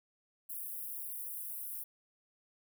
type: high-pass noise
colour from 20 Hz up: white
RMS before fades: -42 dBFS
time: 0.49-1.84 s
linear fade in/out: 10 ms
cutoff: 10000 Hz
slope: 48 dB/octave
effects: none